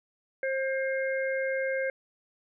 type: harmonic tone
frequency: 532 Hz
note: C5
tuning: 29 cents sharp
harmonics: 1 / 3 / 4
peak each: -28 / -34 / -36 dBFS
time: 0.43-1.9 s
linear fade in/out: 2 ms
effects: none